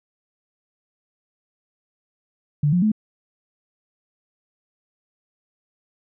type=tone with pitch steps; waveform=sine; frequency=146.83 / 177.66 / 215 Hz; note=D3 / F3 / A3; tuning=0 / +30 / -40 cents; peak=-15 dBFS; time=2.63-2.918 s; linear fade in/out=5 ms; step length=96 ms; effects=none